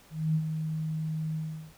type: tone with ADSR envelope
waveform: sine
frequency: 157.4 Hz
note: D#3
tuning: 20 cents sharp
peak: -22 dBFS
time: 0.1-1.73 s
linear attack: 250 ms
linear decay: 64 ms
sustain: -7 dB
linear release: 380 ms
effects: pink hiss -57 dBFS RMS until 1.77 s